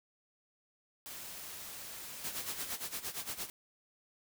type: noise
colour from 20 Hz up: white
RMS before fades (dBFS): -46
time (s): 1.06-2.76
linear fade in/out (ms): 0
type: noise with tremolo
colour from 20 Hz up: white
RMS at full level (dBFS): -38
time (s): 2.24-3.5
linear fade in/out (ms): 2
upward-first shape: sine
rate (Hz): 8.7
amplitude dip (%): 80
effects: none